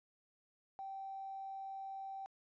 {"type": "tone", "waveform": "triangle", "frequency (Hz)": 777, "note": "G5", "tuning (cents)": -16, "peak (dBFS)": -39, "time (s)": [0.79, 2.26], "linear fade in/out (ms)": 0, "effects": ["tanh soft clip ceiling -41 dBFS", "resampled to 16000 Hz"]}